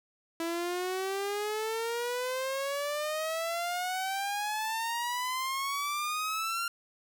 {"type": "exponential sweep", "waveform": "sawtooth", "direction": "up", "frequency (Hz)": [329.6, 1394], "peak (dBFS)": -27, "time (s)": [0.4, 6.68], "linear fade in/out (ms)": 2, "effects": []}